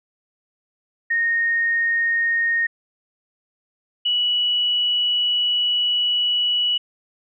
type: tone pair in turn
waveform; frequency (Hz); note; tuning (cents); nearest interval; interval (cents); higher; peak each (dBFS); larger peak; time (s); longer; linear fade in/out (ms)
sine; 1852 / 2940; A#6 / F#7; -12 / -12; minor sixth; 800; second; -17; neither; 1.1-2.67 / 4.05-6.78; second; 10
effects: none